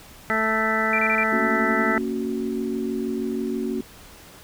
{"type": "harmonic tone", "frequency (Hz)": 220, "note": "A3", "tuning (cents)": 0, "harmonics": [1, 2, 3, 4, 6, 7, 8, 9], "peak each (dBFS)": [-28, -30, -29, -30, -25, -31, -30, -25], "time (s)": [0.3, 1.98], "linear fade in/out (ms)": 0}
{"type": "tone bursts", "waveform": "sine", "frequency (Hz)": 2363, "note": "D7", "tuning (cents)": 10, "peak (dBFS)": -21, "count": 4, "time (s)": [0.93, 1.235], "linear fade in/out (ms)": 2, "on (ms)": 56, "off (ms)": 27}
{"type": "chord", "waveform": "sine", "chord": "F# major", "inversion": "first", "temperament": "just", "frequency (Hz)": [231.2, 277.5, 370], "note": ["A#3", "C#4", "F#4"], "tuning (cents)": [-14, 2, 0], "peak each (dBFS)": [-27, -29, -28], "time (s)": [1.32, 3.81], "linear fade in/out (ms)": 5}
{"effects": ["pink hiss -46 dBFS RMS until 4.43 s"]}